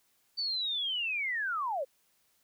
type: linear sweep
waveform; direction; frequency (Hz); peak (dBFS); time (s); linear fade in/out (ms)
sine; down; 4600 to 493.9; -30; 0.37-1.85; 20
effects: white hiss -71 dBFS RMS until 2.43 s